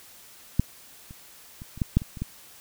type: clicks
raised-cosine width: 5 ms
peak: -7 / -30 / -27 / -28 / -11 / -6 / -23 / -26 / -16 dBFS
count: 9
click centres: 0.596 / 1.109 / 1.619 / 1.776 / 1.818 / 1.97 / 2.019 / 2.172 / 2.22 s
effects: white hiss -50 dBFS RMS until 2.6 s